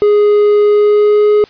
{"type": "tone with pitch glide", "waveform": "triangle", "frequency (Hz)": [415.3, 419.2], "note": ["G#4", "G#4"], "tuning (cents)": [0, 16], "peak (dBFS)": -4, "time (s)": [0.02, 1.44], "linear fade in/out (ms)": 0, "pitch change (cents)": 16, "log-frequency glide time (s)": [0.63, 1.32], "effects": ["white hiss -41 dBFS RMS until 1.49 s", "resampled to 11025 Hz"]}